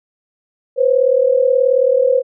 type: tone pair together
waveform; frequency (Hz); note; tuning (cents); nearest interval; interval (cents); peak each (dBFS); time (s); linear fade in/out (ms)
sine; 496.9 / 535.5; B4 / C5; +11 / +40; minor second; 129; -13; 0.76-2.23; 50
effects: none